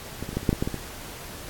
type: clicks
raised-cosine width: 3 ms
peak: -18 / -20 / -23 / -12 / -25 / -6 / -10 / -11 / -14 / -17 dBFS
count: 10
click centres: 0.226 / 0.291 / 0.33 / 0.37 / 0.431 / 0.492 / 0.529 / 0.625 / 0.675 / 0.743 s
effects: pink hiss -40 dBFS RMS until 1.49 s + AAC 64 kbps